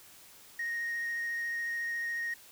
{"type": "tone with vibrato", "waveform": "sine", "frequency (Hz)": 1866, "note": "A#6", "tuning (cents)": 1, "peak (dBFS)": -30, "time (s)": [0.59, 2.34], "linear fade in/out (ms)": 5, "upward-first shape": "sine", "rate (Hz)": 14, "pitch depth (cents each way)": 9, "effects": ["tanh soft clip ceiling -30 dBFS", "white hiss -55 dBFS RMS until 2.51 s"]}